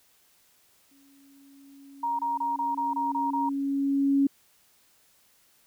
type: tone with exponential growth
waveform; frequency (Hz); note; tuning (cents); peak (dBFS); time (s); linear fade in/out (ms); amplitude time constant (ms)
sine; 277.2; C#4; 0; -18; 0.91-4.27; 5; 730
type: tone bursts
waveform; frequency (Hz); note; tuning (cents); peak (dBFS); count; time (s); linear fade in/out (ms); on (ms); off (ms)
sine; 940; A#5; +14; -25; 8; 2.03-3.492; 5; 160; 26
effects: white hiss -63 dBFS RMS until 5.66 s